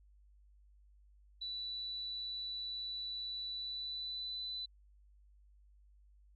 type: tone with pitch glide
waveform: sine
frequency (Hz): 3959 to 3996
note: B7 to B7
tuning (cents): +3 to +20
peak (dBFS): -39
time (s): 1.41-4.66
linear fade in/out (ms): 10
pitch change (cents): +17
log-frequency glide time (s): 3.52-4.39
effects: added 50 Hz sine -61 dBFS peak until 6.35 s